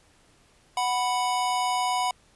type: tone pair together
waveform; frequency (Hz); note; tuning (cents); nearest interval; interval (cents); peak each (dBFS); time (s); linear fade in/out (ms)
square; 740 / 987.8; F#5 / B5; 0 / 0; perfect fourth; 500; -27; 0.77-2.11; 2
effects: pink hiss -60 dBFS RMS until 2.35 s + resampled to 24000 Hz